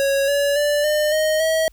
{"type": "tone with pitch steps", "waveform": "square", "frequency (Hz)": [552, 568.8, 586.2, 604.1, 622.5, 641.4], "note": ["C#5", "C#5", "D5", "D5", "D#5", "E5"], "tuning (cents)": [-7, 45, -3, 49, 1, -48], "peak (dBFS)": -17, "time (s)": [0, 1.68], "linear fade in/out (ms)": 0, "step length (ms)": 280, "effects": ["added 50 Hz sine -47 dBFS peak until 1.72 s", "white hiss -61 dBFS RMS until 1.72 s"]}